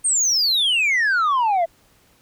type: exponential sweep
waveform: sine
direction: down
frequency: 8870 to 649 Hz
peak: -13 dBFS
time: 0.04-1.66 s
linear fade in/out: 20 ms
effects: tanh soft clip ceiling -15 dBFS + pink hiss -57 dBFS RMS until 2.21 s